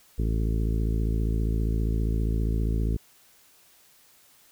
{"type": "harmonic tone", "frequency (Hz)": 55, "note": "A1", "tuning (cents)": 0, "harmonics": [1, 2, 3, 4, 5, 6, 7, 8], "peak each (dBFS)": [-24, -30, -34, -36, -38, -40, -41, -42], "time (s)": [0.18, 2.97], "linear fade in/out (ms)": 10, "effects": ["white hiss -58 dBFS RMS until 4.51 s"]}